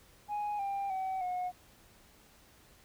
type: tone with pitch steps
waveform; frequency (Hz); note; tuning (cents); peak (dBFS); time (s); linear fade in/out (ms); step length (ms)
sine; 830.6 / 794 / 759 / 725.6; G#5 / G5 / F#5 / F#5; 0 / +22 / +44 / -34; -30; 0.28-1.52; 50; 310
effects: tanh soft clip ceiling -31 dBFS + pink hiss -61 dBFS RMS until 2.84 s